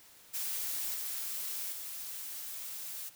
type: noise with level steps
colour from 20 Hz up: blue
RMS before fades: -36 / -38 / -42 dBFS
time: 0.33-3.1 s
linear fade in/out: 20 ms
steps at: 0.94 / 1.72 s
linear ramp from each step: 5 ms
effects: white hiss -58 dBFS RMS until 3.15 s